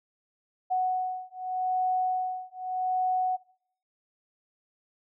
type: beating tone pair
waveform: sine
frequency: 740 / 740.83 Hz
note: F#5 / F#5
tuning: 0 / +2 cents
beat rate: 0.83 Hz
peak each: -29 dBFS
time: 0.7-3.37 s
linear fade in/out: 20 ms
effects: noise-tail reverb RT60 0.7 s tail -22 dB re dry